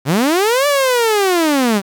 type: linear two-way sweep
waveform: sawtooth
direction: up then down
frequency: 121.3 to 587.3 to 187.8 Hz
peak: -8 dBFS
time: 0.05-1.82 s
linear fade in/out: 50 ms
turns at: 0.67 s
effects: 7-bit